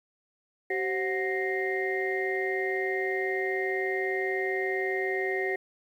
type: tone cluster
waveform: sine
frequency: 382.8 / 530 / 732 / 1864 / 2095 Hz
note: G4 / C5 / F#5 / A#6 / C7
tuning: -41 / +22 / -19 / -1 / +2 cents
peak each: -29 / -38 / -36 / -32 / -35 dBFS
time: 0.7-5.56 s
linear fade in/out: 5 ms
effects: tanh soft clip ceiling -16 dBFS + 10-bit